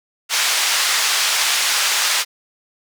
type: band-pass noise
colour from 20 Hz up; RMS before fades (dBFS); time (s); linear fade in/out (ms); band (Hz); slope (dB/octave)
white; -18; 0.29-2.25; 50; 1000 to 6100; 12
effects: none